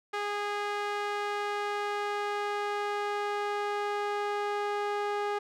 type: tone with band-pass filter sweep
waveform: sawtooth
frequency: 411.4 Hz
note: G#4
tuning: 16 cents flat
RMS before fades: -32 dBFS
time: 0.13-5.39 s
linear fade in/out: 10 ms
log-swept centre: 1400 to 880 Hz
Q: 0.76
effects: none